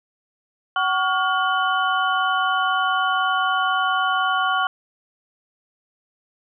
sine tone cluster, 754 / 1124 / 1419 / 3018 Hz, F#5 / C#6 / F6 / F#7, +32 / +24 / +27 / +34 cents, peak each -24 / -22 / -22 / -29 dBFS, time 0.76-4.67 s, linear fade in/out 2 ms, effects none

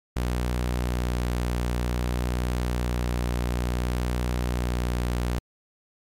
sawtooth tone with vibrato, 60.8 Hz, B1, 26 cents flat, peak -20 dBFS, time 0.16-5.39 s, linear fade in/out 5 ms, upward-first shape sine, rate 0.56 Hz, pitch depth 11 cents each way, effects MP3 64 kbps

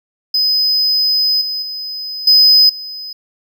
triangle tone with level steps, 5030 Hz, D#8, 18 cents sharp, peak -10 / -17 / -21 / -4 / -24 dBFS, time 0.34-3.13 s, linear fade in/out 5 ms, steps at 1.41 / 1.62 / 2.27 / 2.69 s, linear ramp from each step 5 ms, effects none

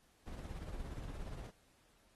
brown noise with tremolo, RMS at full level -43 dBFS, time 0.26-1.51 s, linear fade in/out 20 ms, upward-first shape triangle, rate 17 Hz, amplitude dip 55%, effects pink hiss -71 dBFS RMS until 2.15 s + AAC 32 kbps

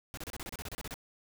pink noise bursts, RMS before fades -41 dBFS, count 13, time 0.14-0.941 s, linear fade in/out 0 ms, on 33 ms, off 31 ms, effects none

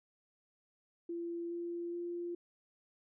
sine tone with pitch steps, 340.8 / 343.8 / 346.8 Hz, F4 / F4 / F4, -42 / -27 / -12 cents, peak -37 dBFS, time 1.09-2.35 s, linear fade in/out 5 ms, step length 420 ms, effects none

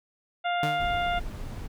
harmonic tone, 702 Hz, F5, 9 cents sharp, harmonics 1 / 2 / 3 / 4 / 5, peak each -26 / -32 / -36 / -38 / -40 dBFS, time 0.44-1.2 s, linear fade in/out 20 ms
sawtooth tone with exponential decay, 151.4 Hz, D#3, 47 cents flat, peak -22 dBFS, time 0.63-1.02 s, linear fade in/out 2 ms, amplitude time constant 83 ms
brown noise, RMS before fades -35 dBFS, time 0.79-1.68 s, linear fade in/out 20 ms
effects none

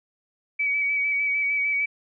sine tone with vibrato, 2278 Hz, C#7, 47 cents sharp, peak -21 dBFS, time 0.59-1.86 s, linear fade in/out 10 ms, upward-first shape square, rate 6.6 Hz, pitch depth 18 cents each way, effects none

